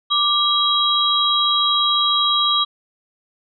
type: tone cluster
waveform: sine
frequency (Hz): 1178 / 3288 / 3858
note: D6 / G#7 / B7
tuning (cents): +5 / -18 / -41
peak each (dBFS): -19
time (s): 0.1-2.65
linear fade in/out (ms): 20
effects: none